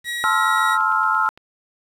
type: tone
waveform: 30% pulse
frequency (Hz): 1910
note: A#6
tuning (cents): +42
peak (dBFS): -21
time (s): 0.04-0.78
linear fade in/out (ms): 50
type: chord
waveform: sine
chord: F major seventh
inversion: first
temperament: just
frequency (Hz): 873.1 / 1047.7 / 1309.6 / 1396.9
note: A5 / C6 / E6 / F6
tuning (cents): -14 / +2 / -12 / 0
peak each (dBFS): -23 / -24 / -20 / -20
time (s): 0.24-1.29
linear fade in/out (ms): 0
type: click train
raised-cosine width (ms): 0.3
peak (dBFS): -27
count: 8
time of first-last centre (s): 0.58-1.375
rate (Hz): 8.8
effects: resampled to 32000 Hz + 8-bit